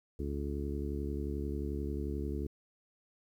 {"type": "harmonic tone", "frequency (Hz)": 71.3, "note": "C#2", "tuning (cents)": 49, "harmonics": [1, 2, 3, 4, 5, 6], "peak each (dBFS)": [-36, -44, -43, -42, -42, -44], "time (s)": [0.19, 2.47], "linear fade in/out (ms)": 5, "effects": ["11-bit"]}